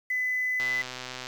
sine tone, 2008 Hz, B6, 28 cents sharp, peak -25 dBFS, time 0.1-0.82 s, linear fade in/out 5 ms
click train, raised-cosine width 0.2 ms, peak -19 dBFS, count 86, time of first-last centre 0.6-1.269 s, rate 127 Hz
effects 8-bit

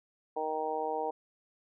harmonic tone, 156.2 Hz, D#3, 7 cents sharp, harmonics 2 / 3 / 4 / 5 / 6, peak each -44 / -35 / -39 / -35 / -38 dBFS, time 0.36-1.11 s, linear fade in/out 10 ms, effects none

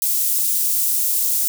white high-pass noise, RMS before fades -19 dBFS, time 0.02-1.48 s, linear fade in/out 0 ms, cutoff 8500 Hz, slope 12 dB/octave, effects none

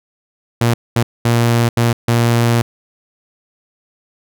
sawtooth tone bursts at uneven times, 117.7 Hz, A#2, 17 cents sharp, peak -7 dBFS, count 5, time 0.61-0.74 / 0.96-1.03 / 1.25-1.69 / 1.77-1.93 / 2.08-2.62 s, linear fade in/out 5 ms, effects none

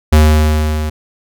square tone with level ramp, 76.8 Hz, D#2, 22 cents flat, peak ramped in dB -4 to -17 dBFS, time 0.12-0.9 s, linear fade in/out 10 ms, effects none

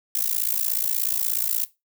violet noise with amplitude modulation, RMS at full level -20 dBFS, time 0.15-1.65 s, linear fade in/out 2 ms, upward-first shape sine, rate 56.7 Hz, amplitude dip 100%, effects noise-tail reverb RT60 0.2 s tail -17 dB re dry

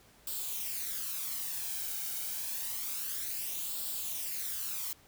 blue noise with flanger, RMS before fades -37 dBFS, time 0.27-4.93 s, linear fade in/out 2 ms, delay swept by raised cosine 0.24 to 1.34 ms, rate 0.28 Hz, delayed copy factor +0.6, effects pink hiss -61 dBFS RMS until 5.07 s

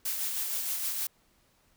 blue noise with tremolo, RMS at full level -31 dBFS, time 0.05-1.07 s, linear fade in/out 5 ms, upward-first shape sine, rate 6.4 Hz, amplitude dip 35%, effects pink hiss -67 dBFS RMS until 1.76 s

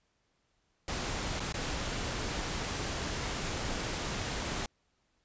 pink noise with dropouts, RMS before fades -35 dBFS, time 0.88-4.66 s, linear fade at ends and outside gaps 2 ms, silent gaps 1.397-1.402 / 1.525-1.541 s, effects pink hiss -75 dBFS RMS until 5.24 s + resampled to 16000 Hz

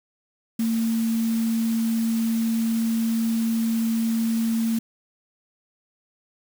sine tone in noise, 227 Hz, A#3, 46 cents flat, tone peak -20 dBFS, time 0.59-4.79 s, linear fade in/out 5 ms, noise white, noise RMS -38 dBFS, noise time 0.59-4.79 s, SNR +15 dB, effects none

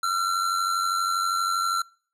square tone with amplitude modulation, 1358 Hz, F6, 49 cents flat, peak -21 dBFS, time 0.03-1.82 s, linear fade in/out 5 ms, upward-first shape sine, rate 92.5 Hz, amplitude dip 55%, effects noise-tail reverb RT60 0.5 s tail -25 dB re dry + low-pass 12000 Hz 12 dB/octave

